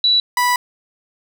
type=tone pair in turn; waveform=sine / 30% pulse; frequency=3938 / 984.5 Hz; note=B7 / B5; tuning=-6 / -6 cents; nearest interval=2 octaves; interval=2400 cents; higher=first; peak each=-11 dBFS; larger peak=neither; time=0.04-0.2 / 0.37-0.56 s; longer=second; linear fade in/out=2 ms; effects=none